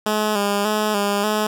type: tone with vibrato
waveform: 10% pulse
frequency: 207.7 Hz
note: G#3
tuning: in tune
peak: -10 dBFS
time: 0.06-1.47 s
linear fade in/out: 5 ms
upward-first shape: square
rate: 1.7 Hz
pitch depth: 44 cents each way
effects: none